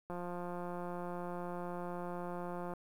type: click train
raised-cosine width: 1 ms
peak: -29 dBFS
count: 465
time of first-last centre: 0.1-2.736 s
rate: 176 Hz
effects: 10-bit